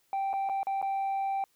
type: tone with dropouts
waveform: sine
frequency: 782 Hz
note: G5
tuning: 4 cents flat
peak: -25 dBFS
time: 0.13-1.44 s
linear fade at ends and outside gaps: 1 ms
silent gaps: 0.331-0.337 / 0.49-0.496 / 0.631-0.669 / 0.816-0.826 s
effects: tanh soft clip ceiling -27 dBFS + white hiss -70 dBFS RMS until 1.55 s